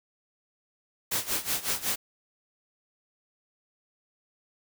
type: noise with tremolo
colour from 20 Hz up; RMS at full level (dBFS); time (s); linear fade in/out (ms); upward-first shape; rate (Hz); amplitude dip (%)
white; -27; 1.11-1.96; 10; sine; 5.4; 85
effects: none